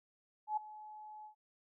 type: tone with ADSR envelope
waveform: sine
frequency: 853 Hz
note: G#5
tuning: 46 cents sharp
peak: -30 dBFS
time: 0.47-1.35 s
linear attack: 100 ms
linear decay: 7 ms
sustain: -18 dB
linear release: 100 ms
effects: none